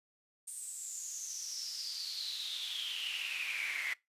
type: noise with high-pass filter sweep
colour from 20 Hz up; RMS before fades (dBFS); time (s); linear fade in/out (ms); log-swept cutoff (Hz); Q
brown; -40; 0.47-3.94; 10; 8800 to 2000; 9
effects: noise-tail reverb RT60 0.2 s tail -22 dB re dry + resampled to 32000 Hz